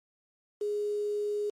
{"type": "tone with quantisation", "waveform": "sine", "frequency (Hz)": 415.2, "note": "G#4", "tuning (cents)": 0, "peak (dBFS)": -28, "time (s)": [0.61, 1.5], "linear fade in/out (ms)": 5, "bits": 8, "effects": ["low-pass 7000 Hz 12 dB/octave", "MP3 64 kbps"]}